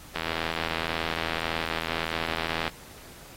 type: click train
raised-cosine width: 0.3 ms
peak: -12 dBFS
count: 207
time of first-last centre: 0.16-2.678 s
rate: 81.8 Hz
effects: pink hiss -48 dBFS RMS until 3.36 s + AAC 48 kbps